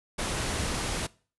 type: low-pass noise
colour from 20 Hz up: pink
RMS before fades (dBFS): -31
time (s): 0.18-1.07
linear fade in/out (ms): 10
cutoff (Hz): 11000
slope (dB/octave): 96
effects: noise-tail reverb RT60 0.4 s tail -22 dB re dry